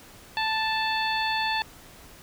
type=harmonic tone; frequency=880 Hz; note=A5; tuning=in tune; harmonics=1 / 2 / 3 / 4 / 5; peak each=-27 / -30 / -32 / -33 / -34 dBFS; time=0.37-1.62 s; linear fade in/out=0 ms; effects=pink hiss -49 dBFS RMS until 2.22 s